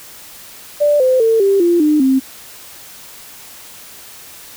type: tone with pitch steps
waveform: sine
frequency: 587.3 / 514.2 / 450.3 / 394.2 / 345.2 / 302.3 / 264.7 Hz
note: D5 / C5 / A4 / G4 / F4 / D#4 / C4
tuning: 0 / -30 / +40 / +10 / -20 / -50 / +20 cents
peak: -9 dBFS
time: 0.8-2.2 s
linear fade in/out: 20 ms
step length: 200 ms
effects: white hiss -37 dBFS RMS until 4.56 s